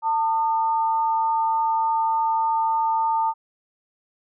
sine tone pair together, 898.3 / 1221 Hz, A5 / D#6, +36 / -33 cents, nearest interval perfect fourth, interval 531 cents, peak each -19 / -29 dBFS, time 0.02-3.34 s, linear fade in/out 50 ms, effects none

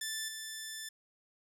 10% pulse tone with level steps, 1760 Hz, A6, in tune, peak -27 / -32 dBFS, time 0.01-0.89 s, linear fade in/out 5 ms, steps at 0.28 s, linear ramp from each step 5 ms, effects none

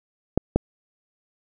clicks, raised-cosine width 2 ms, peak -4 dBFS, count 2, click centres 0.376 / 0.56 s, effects none

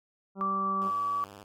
harmonic tone, 194.4 Hz, G3, 14 cents flat, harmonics 1 / 2 / 3 / 4 / 5 / 6 / 7, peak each -36 / -42 / -46 / -48 / -50 / -52 / -53 dBFS, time 0.35-0.92 s, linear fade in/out 50 ms
sine tone with pitch glide, 1164 to 1145.3 Hz, D6 to D6, -16 to -44 cents, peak -27 dBFS, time 0.41-1.24 s, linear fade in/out 0 ms, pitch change -28 cents, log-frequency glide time 0.55-1.08 s
5% pulse tone with vibrato, 100 Hz, G2, 35 cents sharp, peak -35 dBFS, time 0.81-1.44 s, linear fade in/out 10 ms, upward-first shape square, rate 19 Hz, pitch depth 98 cents each way
effects none

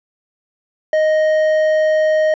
sine tone with hard clipping, 622.3 Hz, D#5, in tune, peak -13 dBFS, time 0.93-2.34 s, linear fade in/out 2 ms, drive 6 dB, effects resampled to 16000 Hz

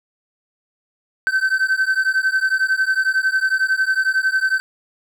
triangle beating tone pair, 1533 / 1544 Hz, G6 / G6, -39 / -27 cents, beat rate 11 Hz, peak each -17 dBFS, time 1.27-4.6 s, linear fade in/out 0 ms, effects none

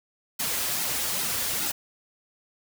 white noise with flanger, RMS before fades -28 dBFS, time 0.39-1.72 s, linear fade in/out 10 ms, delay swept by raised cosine 1.7 to 6.6 ms, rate 2.4 Hz, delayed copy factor -0.85, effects none

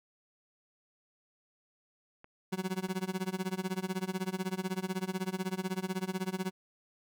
clicks, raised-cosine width 0.5 ms, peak -36 dBFS, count 2, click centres 2.244 / 2.887 s
30% pulse tone with tremolo, 187 Hz, F#3, 19 cents sharp, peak -27 dBFS, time 2.52-6.51 s, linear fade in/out 10 ms, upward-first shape sine, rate 16 Hz, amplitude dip 95%
effects none

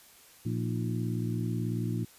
harmonic tone with a mistuned harmonic, 58.27 Hz, A#1, in tune, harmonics 2 / 3 / 4 / 5 / 6, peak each -31 / -35 / -37 / -39 / -41 dBFS, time 0.45-2.05 s, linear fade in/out 10 ms, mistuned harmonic 5, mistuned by +91 cents, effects white hiss -56 dBFS RMS until 2.18 s + resampled to 32000 Hz

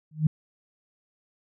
sine tone with exponential growth, 154.7 Hz, D#3, 10 cents flat, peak -14 dBFS, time 0.11-0.27 s, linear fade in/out 5 ms, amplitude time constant 33 ms, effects none

